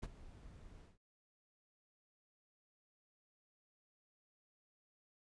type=noise with ADSR envelope; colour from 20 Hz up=brown; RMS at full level=-39 dBFS; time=0.02-0.98 s; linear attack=16 ms; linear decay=32 ms; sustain=-17 dB; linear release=150 ms; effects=resampled to 22050 Hz